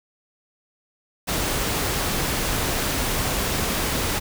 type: noise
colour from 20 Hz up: pink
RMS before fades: -24 dBFS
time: 1.27-4.2 s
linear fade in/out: 20 ms
effects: none